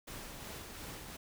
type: noise with tremolo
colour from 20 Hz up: pink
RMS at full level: -45 dBFS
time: 0.07-1.17 s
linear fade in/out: 10 ms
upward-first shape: triangle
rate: 2.8 Hz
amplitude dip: 35%
effects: none